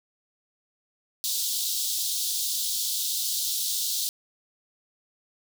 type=high-pass noise; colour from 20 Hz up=pink; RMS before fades=-28 dBFS; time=1.24-4.09 s; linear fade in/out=0 ms; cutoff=3500 Hz; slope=48 dB/octave; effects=none